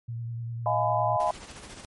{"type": "tone with vibrato", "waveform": "sine", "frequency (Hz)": 116.54, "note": "A#2", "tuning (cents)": 0, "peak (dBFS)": -31, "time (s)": [0.08, 1.17], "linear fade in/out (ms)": 10, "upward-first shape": "sine", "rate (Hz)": 10, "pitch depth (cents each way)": 23}
{"type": "chord", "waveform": "sine", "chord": "F half-diminished seventh", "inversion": "third", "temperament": "just", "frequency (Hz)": [628.6, 698.5, 838.1, 1005.8], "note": ["Eb5", "F5", "Ab5", "Cb6"], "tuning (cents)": [18, 0, 16, 31], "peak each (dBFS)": -28, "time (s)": [0.66, 1.31], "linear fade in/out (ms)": 2}
{"type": "noise with tremolo", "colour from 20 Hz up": "pink", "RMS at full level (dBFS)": -42, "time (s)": [1.2, 1.85], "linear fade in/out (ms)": 0, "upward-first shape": "sine", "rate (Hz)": 14, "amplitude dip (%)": 50}
{"effects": ["MP3 48 kbps"]}